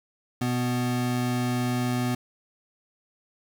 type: tone pair together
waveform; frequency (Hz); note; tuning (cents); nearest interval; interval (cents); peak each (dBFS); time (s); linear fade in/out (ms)
square; 123.47 / 247.6; B2 / B3; 0 / +5; octave; 1205; -28 / -27; 0.41-2.15; 5
effects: 9-bit